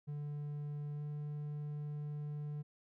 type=tone with pitch glide; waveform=triangle; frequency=146.83 to 148.02 Hz; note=D3 to D3; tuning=0 to +14 cents; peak=-37 dBFS; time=0.07-2.63 s; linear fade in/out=20 ms; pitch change=+14 cents; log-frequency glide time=0.94-1.01 s; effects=none